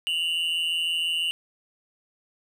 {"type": "tone pair together", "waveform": "triangle", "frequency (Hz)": [2794, 2960], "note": ["F7", "F#7"], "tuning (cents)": [0, 0], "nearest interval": "minor second", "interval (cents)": 100, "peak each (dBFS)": -25, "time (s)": [0.07, 1.31], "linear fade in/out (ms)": 0, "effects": []}